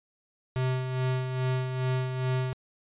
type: tone with tremolo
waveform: square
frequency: 128.9 Hz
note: C3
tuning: 26 cents flat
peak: -25 dBFS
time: 0.56-2.53 s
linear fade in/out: 0 ms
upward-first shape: sine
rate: 2.4 Hz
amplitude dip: 50%
effects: resampled to 8000 Hz